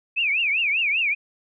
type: tone with vibrato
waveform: sine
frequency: 2489 Hz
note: D#7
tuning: in tune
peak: -19 dBFS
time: 0.16-1.15 s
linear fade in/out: 20 ms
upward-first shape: triangle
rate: 5.1 Hz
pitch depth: 240 cents each way
effects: none